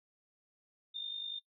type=tone with amplitude modulation; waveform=sine; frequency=3627 Hz; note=A#7; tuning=48 cents flat; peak=-35 dBFS; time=0.94-1.4 s; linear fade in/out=20 ms; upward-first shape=sine; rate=50.4 Hz; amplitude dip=60%; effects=noise-tail reverb RT60 0.1 s tail -19 dB re dry